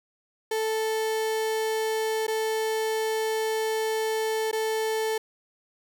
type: tone with dropouts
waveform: 35% pulse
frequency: 440 Hz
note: A4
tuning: in tune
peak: -23 dBFS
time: 0.51-5.18 s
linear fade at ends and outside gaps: 5 ms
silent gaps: 2.268-2.279 / 4.514-4.528 s
effects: none